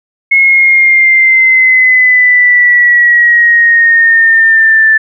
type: exponential sweep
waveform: sine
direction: down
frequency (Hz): 2176 to 1760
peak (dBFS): -3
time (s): 0.31-4.98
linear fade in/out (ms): 10
effects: none